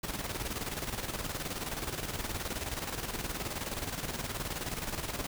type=noise with tremolo; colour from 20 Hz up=pink; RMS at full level=-35 dBFS; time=0.03-5.27 s; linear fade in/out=10 ms; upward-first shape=square; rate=19 Hz; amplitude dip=55%; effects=none